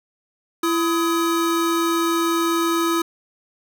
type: tone pair together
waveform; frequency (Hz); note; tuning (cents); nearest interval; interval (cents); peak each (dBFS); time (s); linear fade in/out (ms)
square; 335.5 / 1266; E4 / D#6; +31 / +30; octave + major seventh; 2299; -20 / -24; 0.63-3.02; 5
effects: 8-bit